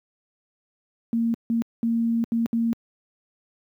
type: tone bursts at uneven times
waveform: sine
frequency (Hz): 230.7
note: A#3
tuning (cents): -18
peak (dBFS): -19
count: 5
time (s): 1.13-1.34 / 1.5-1.62 / 1.83-2.24 / 2.32-2.46 / 2.53-2.73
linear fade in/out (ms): 0
effects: high-pass 150 Hz 12 dB/octave + 10-bit